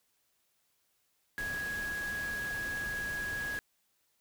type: tone in noise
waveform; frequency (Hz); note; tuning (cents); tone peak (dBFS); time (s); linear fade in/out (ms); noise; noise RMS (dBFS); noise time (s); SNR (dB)
sine; 1661.2; G#6; 0; -34; 1.38-3.59; 0; pink; -44; 1.38-3.59; +7
effects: white hiss -75 dBFS RMS until 4.2 s